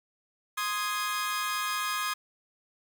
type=chord; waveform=sawtooth; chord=Ab major; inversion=first; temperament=equal; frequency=1046.5 / 1244.5 / 1661.2 Hz; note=C6 / Eb6 / Ab6; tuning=0 / 0 / 0 cents; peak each=-31 / -28 / -31 dBFS; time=0.57-2.14 s; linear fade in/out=10 ms; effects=10-bit